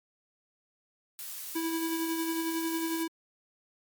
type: noise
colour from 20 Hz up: blue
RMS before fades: -40 dBFS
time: 1.19-3.03 s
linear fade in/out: 0 ms
type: tone with tremolo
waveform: square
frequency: 327.8 Hz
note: E4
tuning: 10 cents flat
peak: -29 dBFS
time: 1.55-3.08 s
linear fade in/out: 10 ms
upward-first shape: sine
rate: 11 Hz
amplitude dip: 35%
effects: MP3 96 kbps